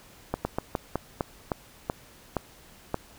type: slowing click train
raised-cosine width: 1 ms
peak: -12 dBFS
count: 10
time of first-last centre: 0.34-2.944 s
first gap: 110 ms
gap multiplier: 1.23
effects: pink hiss -53 dBFS RMS until 3.18 s